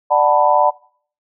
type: chord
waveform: sine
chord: B minor seventh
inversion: first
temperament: just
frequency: 592.7 / 740.8 / 889 / 987.8 Hz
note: D5 / F#5 / A5 / B5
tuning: +16 / +2 / +18 / 0 cents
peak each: -16 dBFS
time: 0.1-0.71 s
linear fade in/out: 20 ms
effects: noise-tail reverb RT60 0.5 s tail -21 dB re dry